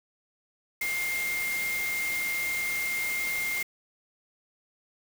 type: tone in noise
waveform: sine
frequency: 2116 Hz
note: C7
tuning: 19 cents sharp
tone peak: -28 dBFS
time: 0.81-3.63 s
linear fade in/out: 5 ms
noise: white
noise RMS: -36 dBFS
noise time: 0.81-3.63 s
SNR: +5 dB
effects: none